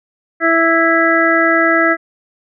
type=harmonic tone; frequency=330 Hz; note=E4; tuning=2 cents sharp; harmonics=1 / 2 / 4 / 5 / 6; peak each=-16 / -16 / -16 / -16 / -16 dBFS; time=0.4-1.97 s; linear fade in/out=50 ms; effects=none